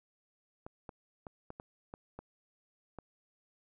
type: clicks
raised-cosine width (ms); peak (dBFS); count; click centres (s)
1; -30; 8; 0.665 / 0.892 / 1.268 / 1.504 / 1.599 / 1.939 / 2.19 / 2.987
effects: none